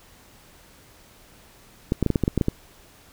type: clicks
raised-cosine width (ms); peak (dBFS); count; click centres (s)
3; -7; 10; 1.921 / 2.027 / 2.063 / 2.103 / 2.158 / 2.237 / 2.279 / 2.377 / 2.412 / 2.484
effects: pink hiss -52 dBFS RMS until 3.12 s